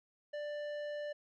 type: tone with tanh clipping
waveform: triangle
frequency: 590 Hz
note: D5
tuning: 8 cents sharp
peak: -40 dBFS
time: 0.33-1.13 s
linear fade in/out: 10 ms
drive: 16 dB
effects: none